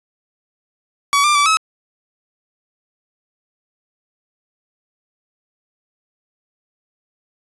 sawtooth tone with pitch steps, 1134 / 1189 / 1156 / 1288 Hz, C#6 / D6 / D6 / E6, +39 / +21 / -28 / -41 cents, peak -8 dBFS, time 1.13-1.57 s, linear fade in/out 0 ms, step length 110 ms, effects resampled to 24000 Hz

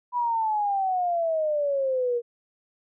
sine exponential sweep, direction down, 989 to 469.8 Hz, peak -22 dBFS, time 0.12-2.22 s, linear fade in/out 50 ms, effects none

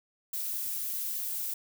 violet noise, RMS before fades -34 dBFS, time 0.33-1.54 s, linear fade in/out 5 ms, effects none

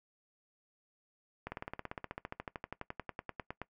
slowing click train, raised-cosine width 0.5 ms, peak -24 dBFS, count 29, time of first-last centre 1.47-3.617 s, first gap 50 ms, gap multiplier 1.03, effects noise-tail reverb RT60 0.1 s tail -19 dB re dry

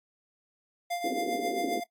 square tone with tremolo, 698.5 Hz, F5, in tune, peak -29 dBFS, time 0.9-1.84 s, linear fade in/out 10 ms, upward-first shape triangle, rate 7.5 Hz, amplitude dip 65%
pink band-pass noise, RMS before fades -33 dBFS, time 1.04-1.8 s, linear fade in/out 5 ms, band 250 to 490 Hz, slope 48 dB/octave
effects noise-tail reverb RT60 0.1 s tail -18 dB re dry + AAC 64 kbps

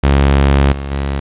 sawtooth tone with level steps, 69.3 Hz, C#2, in tune, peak -4 / -17 / -12 dBFS, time 0.03-1.2 s, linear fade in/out 10 ms, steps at 0.72 / 0.91 s, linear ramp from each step 10 ms, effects resampled to 8000 Hz + 7-bit

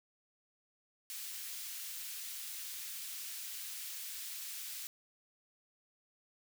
white high-pass noise, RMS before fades -44 dBFS, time 1.1-4.87 s, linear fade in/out 0 ms, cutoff 2200 Hz, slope 12 dB/octave, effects none

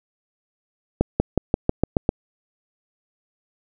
accelerating click train, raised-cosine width 2 ms, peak -3 dBFS, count 8, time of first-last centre 1.01-2.091 s, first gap 190 ms, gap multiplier 0.93, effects none

